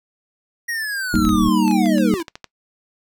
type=linear sweep; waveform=square; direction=down; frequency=1900 to 311.1 Hz; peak=-23 dBFS; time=0.68-2.23 s; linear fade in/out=10 ms
type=low-pass noise; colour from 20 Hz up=pink; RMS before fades=-25 dBFS; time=1.13-1.49 s; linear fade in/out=10 ms; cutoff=270 Hz; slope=48 dB/octave
type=chord; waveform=sine; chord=Eb major; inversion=first; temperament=equal; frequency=196 / 233.1 / 311.1 Hz; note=G3 / Bb3 / Eb4; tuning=0 / 0 / 0 cents; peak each=-18 dBFS; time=1.14-2.14 s; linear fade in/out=0 ms
type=clicks; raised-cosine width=0.2 ms; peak=-16 dBFS; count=11; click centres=1.155 / 1.251 / 1.292 / 1.68 / 1.712 / 1.859 / 1.982 / 2.201 / 2.282 / 2.355 / 2.443 s
effects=noise-tail reverb RT60 0.1 s tail -22 dB re dry